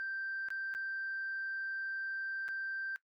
sine tone with dropouts, 1568 Hz, G6, in tune, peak -35 dBFS, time 0-2.96 s, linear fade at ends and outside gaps 0 ms, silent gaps 0.486-0.504 / 0.74-0.749 / 2.481-2.487 s, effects noise-tail reverb RT60 0.1 s tail -18 dB re dry + tanh soft clip ceiling -32 dBFS

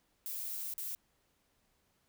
violet noise with dropouts, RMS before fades -40 dBFS, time 0.26-0.95 s, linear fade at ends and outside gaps 0 ms, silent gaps 0.738-0.78 s, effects pink hiss -75 dBFS RMS until 2.08 s

